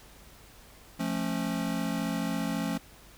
square chord, F augmented, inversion none, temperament just, 174.61 / 218.3 / 272.8 Hz, F3 / A3 / C#4, 0 / -13 / -28 cents, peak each -34 dBFS, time 0.99-2.78 s, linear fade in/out 10 ms, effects added 50 Hz sine -58 dBFS peak until 3.17 s + pink hiss -54 dBFS RMS until 3.17 s

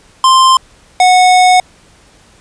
square tone pair in turn, 1046.5 / 733.5 Hz, C6 / F#5, 0 / -15 cents, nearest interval tritone, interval 615 cents, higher first, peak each -5 dBFS, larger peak neither, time 0.24-0.57 / 1-1.6 s, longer second, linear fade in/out 2 ms, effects pink hiss -45 dBFS RMS until 2.4 s + resampled to 22050 Hz

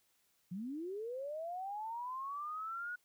sine linear sweep, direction up, 167.9 to 1469 Hz, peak -39 dBFS, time 0.51-2.96 s, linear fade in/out 10 ms, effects white hiss -75 dBFS RMS until 3.04 s

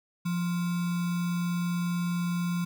sine tone with sample-and-hold, 174.61 Hz, F3, in tune, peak -26 dBFS, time 0.25-2.65 s, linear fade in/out 10 ms, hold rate 1225 Hz, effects none

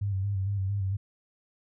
sine tone with vibrato, 98.2 Hz, G2, 4 cents sharp, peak -26 dBFS, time 0.01-0.97 s, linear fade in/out 10 ms, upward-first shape square, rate 4.4 Hz, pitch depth 45 cents each way, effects none

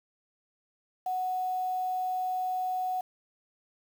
sine tone with quantisation, 740 Hz, F#5, in tune, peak -28 dBFS, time 1.06-3.01 s, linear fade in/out 5 ms, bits 8, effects none

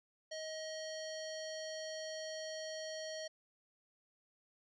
square tone with low-pass filter, 630 Hz, D#5, 21 cents sharp, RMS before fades -44 dBFS, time 0.31-3.28 s, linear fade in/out 10 ms, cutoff 5100 Hz, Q 5.8, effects none

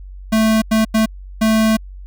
square tone bursts at uneven times, 220 Hz, A3, in tune, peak -12 dBFS, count 4, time 0.32-0.62 / 0.71-0.85 / 0.94-1.06 / 1.41-1.77 s, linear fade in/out 10 ms, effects added 47 Hz sine -31 dBFS peak until 2.06 s

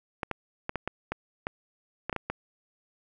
clicks, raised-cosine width 0.5 ms, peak -15 dBFS, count 11, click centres 0.232 / 0.313 / 0.694 / 0.757 / 0.876 / 1.12 / 1.469 / 2.096 / 2.128 / 2.163 / 2.3 s, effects none

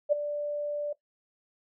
sine tone with ADSR envelope, 587.3 Hz, D5, in tune, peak -17 dBFS, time 0.09-0.93 s, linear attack 33 ms, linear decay 11 ms, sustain -12 dB, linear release 7 ms, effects noise-tail reverb RT60 0.1 s tail -17 dB re dry

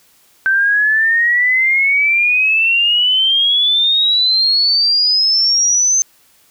sine exponential sweep, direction up, 1545 to 6270 Hz, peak -10 dBFS, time 0.46-6.02 s, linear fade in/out 0 ms, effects white hiss -52 dBFS RMS until 6.5 s

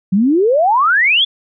sine exponential sweep, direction up, 180 to 3520 Hz, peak -9 dBFS, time 0.12-1.25 s, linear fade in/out 10 ms, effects none

